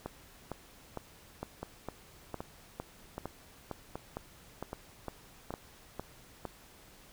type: two click trains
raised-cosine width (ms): 1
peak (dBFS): -24 / -23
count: 6 / 15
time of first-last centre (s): 1.63-5.506 / 0.06-6.453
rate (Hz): 1.29 / 2.19
effects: pink hiss -57 dBFS RMS until 7.12 s